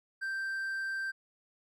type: tone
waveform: triangle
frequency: 1568 Hz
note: G6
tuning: in tune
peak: -31 dBFS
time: 0.21-1.12 s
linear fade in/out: 20 ms
effects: none